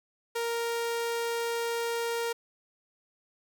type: tone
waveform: sawtooth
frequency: 466.2 Hz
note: A#4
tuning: in tune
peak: -25 dBFS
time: 0.35-2.33 s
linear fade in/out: 10 ms
effects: none